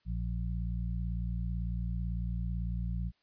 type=harmonic tone; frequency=58 Hz; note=A#1; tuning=8 cents flat; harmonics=1 / 2 / 3; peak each=-33 / -38 / -39 dBFS; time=0.05-3.12 s; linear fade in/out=50 ms; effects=white hiss -74 dBFS RMS until 3.22 s + resampled to 11025 Hz